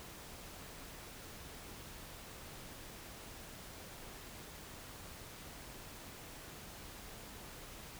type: silence
effects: pink hiss -51 dBFS RMS until 7.99 s